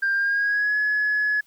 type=tone with pitch glide; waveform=sine; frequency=1592 to 1696.4 Hz; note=G6 to G#6; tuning=+26 to +36 cents; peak=-18 dBFS; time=0.02-1.41 s; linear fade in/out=10 ms; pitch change=+110 cents; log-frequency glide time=0.14-0.77 s; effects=tanh soft clip ceiling -16 dBFS + white hiss -61 dBFS RMS until 1.46 s